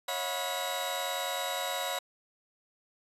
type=tone cluster; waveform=sawtooth; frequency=553 / 643 / 722 / 986 / 3841 Hz; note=C#5 / E5 / F#5 / B5 / B7; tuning=-4 / -43 / -43 / -3 / -49 cents; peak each=-34 / -37 / -33 / -35 / -34 dBFS; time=0.08-1.99 s; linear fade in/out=5 ms; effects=resampled to 32000 Hz